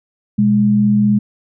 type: tone pair together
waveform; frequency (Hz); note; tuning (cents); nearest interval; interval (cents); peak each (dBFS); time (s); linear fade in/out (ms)
sine; 123.5 / 207.7; B2 / G#3; 0 / 0; major sixth; 900; -19 / -10; 0.38-1.19; 10
effects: none